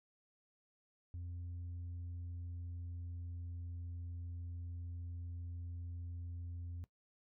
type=tone with pitch glide; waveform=sine; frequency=87.31 to 86.51 Hz; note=F2 to F2; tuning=0 to -16 cents; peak=-40 dBFS; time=1.14-6.84 s; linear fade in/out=0 ms; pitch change=-16 cents; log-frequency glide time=1.32-3.73 s; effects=noise-tail reverb RT60 0.1 s tail -20 dB re dry + tanh soft clip ceiling -41 dBFS